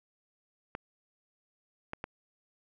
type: clicks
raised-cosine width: 0.5 ms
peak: -21 dBFS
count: 3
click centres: 0.751 / 1.934 / 2.041 s
effects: none